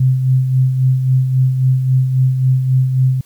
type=tone with tremolo; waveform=sine; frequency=130 Hz; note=C3; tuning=11 cents flat; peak=-8 dBFS; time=0-3.21 s; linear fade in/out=5 ms; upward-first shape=sine; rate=3.7 Hz; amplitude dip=50%; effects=white hiss -52 dBFS RMS until 3.25 s